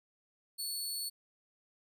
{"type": "tone", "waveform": "20% pulse", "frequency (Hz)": 4421, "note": "C#8", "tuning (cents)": -5, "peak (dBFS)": -30, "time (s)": [0.58, 1.1], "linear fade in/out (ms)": 20, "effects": []}